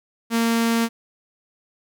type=tone with notch filter; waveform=sawtooth; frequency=230 Hz; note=A#3; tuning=23 cents flat; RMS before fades=-20 dBFS; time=0.3-0.89 s; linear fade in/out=50 ms; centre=580 Hz; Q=1.8; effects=none